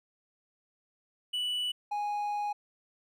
triangle tone pair in turn, 2960 / 827.7 Hz, F#7 / G#5, 0 / -6 cents, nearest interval octave + minor seventh, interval 2206 cents, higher first, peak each -28 dBFS, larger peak neither, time 1.33-1.72 / 1.91-2.53 s, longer second, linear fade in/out 10 ms, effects none

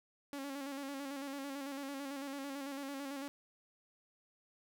sawtooth tone with vibrato, 277.2 Hz, C#4, in tune, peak -37 dBFS, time 0.33-3.28 s, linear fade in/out 0 ms, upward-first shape square, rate 9 Hz, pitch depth 43 cents each way, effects none

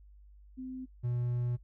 sine / triangle tone pair in turn, 257.7 / 121.62 Hz, C4 / B2, -26 / -26 cents, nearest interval octave + minor second, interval 1300 cents, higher first, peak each -38 / -28 dBFS, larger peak second, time 0.57-0.86 / 1.03-1.57 s, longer second, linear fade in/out 20 ms, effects noise-tail reverb RT60 0.1 s tail -18 dB re dry + added 50 Hz sine -53 dBFS peak until 1.63 s

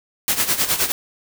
white noise with tremolo, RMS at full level -17 dBFS, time 0.28-0.92 s, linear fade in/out 0 ms, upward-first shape sine, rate 9.6 Hz, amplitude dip 75%, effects none

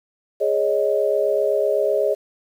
sine chord, Ab suspended fourth, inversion none, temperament equal, 415.3 / 554.4 / 622.3 Hz, Ab4 / Db5 / Eb5, 0 / 0 / 0 cents, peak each -21 dBFS, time 0.4-2.15 s, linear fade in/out 20 ms, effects 8-bit

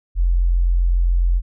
sine tone, 43.65 Hz, F1, in tune, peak -13 dBFS, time 0.15-1.42 s, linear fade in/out 50 ms, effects none

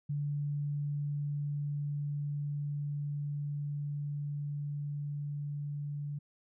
sine tone with level ramp, 145.2 Hz, D3, 19 cents flat, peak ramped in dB -31 to -35 dBFS, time 0.09-6.19 s, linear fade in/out 10 ms, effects none

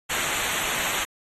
pink noise with comb filter, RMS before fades -27 dBFS, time 0.09-1.05 s, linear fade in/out 20 ms, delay 0.2 ms, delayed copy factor -0.85, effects AAC 32 kbps

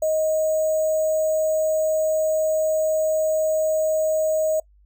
sine tone with sample-and-hold, 626 Hz, D#5, 10 cents sharp, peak -18 dBFS, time 0.02-4.6 s, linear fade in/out 5 ms, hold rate 7350 Hz, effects noise-tail reverb RT60 0.1 s tail -23 dB re dry + added 50 Hz sine -52 dBFS peak until 4.85 s

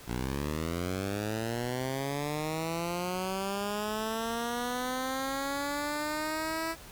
10% pulse linear sweep, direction up, 57.5 to 329.6 Hz, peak -23 dBFS, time 0.06-6.76 s, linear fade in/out 50 ms, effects pink hiss -49 dBFS RMS until 6.91 s

